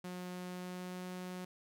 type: tone with pitch glide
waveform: sawtooth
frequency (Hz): 180.5 to 182.18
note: F#3 to F#3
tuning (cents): -43 to -27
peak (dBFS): -38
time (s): 0.04-1.45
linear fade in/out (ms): 5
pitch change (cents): +16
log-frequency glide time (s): 0.42-1.1
effects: none